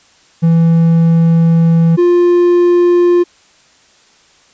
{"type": "tone pair in turn", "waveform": "triangle", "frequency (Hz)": [165.7, 351.1], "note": ["E3", "F4"], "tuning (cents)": [9, 9], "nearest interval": "octave + minor second", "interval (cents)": 1300, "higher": "second", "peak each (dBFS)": -4, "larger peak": "neither", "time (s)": [[0.42, 1.97], [1.97, 3.24]], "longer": "first", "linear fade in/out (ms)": 20, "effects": ["white hiss -48 dBFS RMS until 4.53 s", "resampled to 16000 Hz"]}